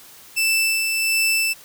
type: tone with tremolo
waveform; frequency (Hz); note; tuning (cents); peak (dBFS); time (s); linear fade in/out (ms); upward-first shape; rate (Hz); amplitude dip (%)
sawtooth; 2649; E7; +8; -13; 0.36-1.54; 20; sine; 1.4; 35
effects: white hiss -45 dBFS RMS until 1.64 s